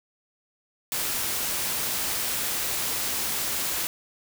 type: noise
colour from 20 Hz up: white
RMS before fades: -28 dBFS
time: 0.92-3.87 s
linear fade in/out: 0 ms
effects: none

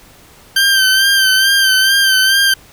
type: tone with vibrato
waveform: 20% pulse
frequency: 1563 Hz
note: G6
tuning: 6 cents flat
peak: -4 dBFS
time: 0.56-2.54 s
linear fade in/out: 5 ms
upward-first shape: sine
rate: 2.3 Hz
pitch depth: 41 cents each way
effects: pink hiss -43 dBFS RMS until 2.72 s

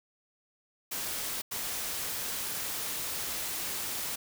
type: noise bursts at uneven times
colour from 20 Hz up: white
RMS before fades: -35 dBFS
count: 2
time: 0.91-1.42 / 1.51-4.16 s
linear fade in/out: 10 ms
effects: none

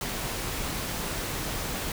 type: noise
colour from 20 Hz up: pink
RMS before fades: -32 dBFS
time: 0.01-1.92 s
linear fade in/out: 2 ms
effects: none

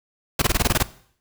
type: noise bursts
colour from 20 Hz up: pink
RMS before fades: -18 dBFS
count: 9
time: 0.39-0.828 s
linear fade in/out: 5 ms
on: 30 ms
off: 21 ms
effects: noise-tail reverb RT60 0.6 s tail -18 dB re dry

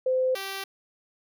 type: tone pair in turn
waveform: sine / 5% pulse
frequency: 515 / 389.4 Hz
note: C5 / G4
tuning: -28 / -12 cents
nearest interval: perfect fourth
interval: 484 cents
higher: first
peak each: -21 dBFS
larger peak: neither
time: 0.06-0.35 / 0.35-0.64 s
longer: neither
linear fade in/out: 5 ms
effects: none

